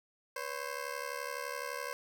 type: ring-modulated tone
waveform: 15% pulse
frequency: 527 Hz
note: C5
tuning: 12 cents sharp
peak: -28 dBFS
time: 0.36-1.93 s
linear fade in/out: 0 ms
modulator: 35.9 Hz
effects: none